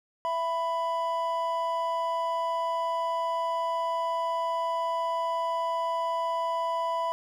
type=tone pair together; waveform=triangle; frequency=666 / 991.6 Hz; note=E5 / B5; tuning=+18 / +7 cents; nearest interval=perfect fifth; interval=689 cents; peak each=-29 / -26 dBFS; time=0.25-7.12 s; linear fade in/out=0 ms; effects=none